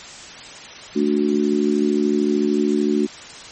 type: harmonic tone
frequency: 73.42 Hz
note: D2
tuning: in tune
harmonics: 3 / 4 / 5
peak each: -20 / -20 / -20 dBFS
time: 0.95-3.07 s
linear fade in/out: 20 ms
effects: white hiss -37 dBFS RMS until 3.51 s + MP3 32 kbps